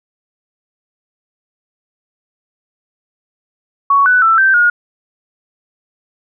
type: tone with pitch steps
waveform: sine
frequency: 1117 / 1491 / 1331 / 1558 / 1435 Hz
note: C#6 / F#6 / E6 / G6 / F6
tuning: +13 / +13 / +16 / -11 / +47 cents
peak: -7 dBFS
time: 3.9-4.7 s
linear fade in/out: 5 ms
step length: 160 ms
effects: none